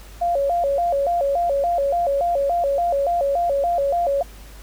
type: tone with vibrato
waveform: sine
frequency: 622.3 Hz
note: D#5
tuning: in tune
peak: -17 dBFS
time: 0.21-4.23 s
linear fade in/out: 10 ms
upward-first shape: square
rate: 3.5 Hz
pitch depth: 190 cents each way
effects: added 50 Hz sine -39 dBFS peak until 4.62 s + pink hiss -46 dBFS RMS until 4.62 s